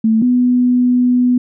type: tone pair in turn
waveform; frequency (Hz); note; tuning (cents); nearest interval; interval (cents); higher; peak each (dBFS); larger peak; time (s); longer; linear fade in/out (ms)
sine; 221.9 / 247.8; A3 / B3; +15 / +6; major second; 191; second; -9; neither; 0.04-0.22 / 0.22-1.38; second; 5
effects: none